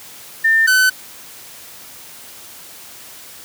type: tone pair in turn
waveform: sine / 45% pulse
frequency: 1800 / 1513.6 Hz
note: A6 / F#6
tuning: +39 / +39 cents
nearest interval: minor third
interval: 300 cents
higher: first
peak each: -10 dBFS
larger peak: neither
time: 0.44-0.67 / 0.67-0.9 s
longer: neither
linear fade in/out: 10 ms
effects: white hiss -38 dBFS RMS until 3.44 s + high-pass 60 Hz 12 dB/octave